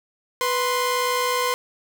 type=tone pair together; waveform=sawtooth; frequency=493.9 / 1047.5 Hz; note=B4 / C6; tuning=0 / +2 cents; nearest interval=octave + minor second; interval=1302 cents; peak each=-20 / -19 dBFS; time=0.41-1.54 s; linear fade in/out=0 ms; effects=7-bit